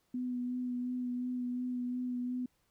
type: tone with vibrato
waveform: sine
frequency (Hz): 248.3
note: B3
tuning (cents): +9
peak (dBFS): -33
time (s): 0.14-2.46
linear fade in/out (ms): 5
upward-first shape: sine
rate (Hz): 2.8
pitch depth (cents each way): 18
effects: pink hiss -75 dBFS RMS until 2.7 s